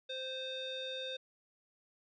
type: tone with low-pass filter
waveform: square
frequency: 521 Hz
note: C5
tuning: 7 cents flat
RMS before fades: -41 dBFS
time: 0.09-1.17 s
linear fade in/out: 10 ms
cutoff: 3700 Hz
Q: 8
effects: none